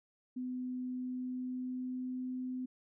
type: tone with pitch glide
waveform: sine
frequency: 252.4 to 254.6 Hz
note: B3 to C4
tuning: +38 to -47 cents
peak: -36 dBFS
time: 0.36-2.66 s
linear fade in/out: 10 ms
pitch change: +15 cents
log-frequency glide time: 0.87-2.33 s
effects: none